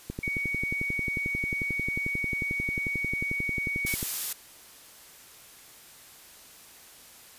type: click train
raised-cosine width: 3 ms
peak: -20 dBFS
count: 45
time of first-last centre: 0.1-4.029 s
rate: 11.2 Hz
type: tone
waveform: sine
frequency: 2240 Hz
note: C#7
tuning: 18 cents sharp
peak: -28 dBFS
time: 0.23-3.95 s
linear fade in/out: 5 ms
type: noise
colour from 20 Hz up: blue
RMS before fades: -30 dBFS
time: 3.86-4.33 s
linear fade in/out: 5 ms
effects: white hiss -51 dBFS RMS until 7.38 s + resampled to 32000 Hz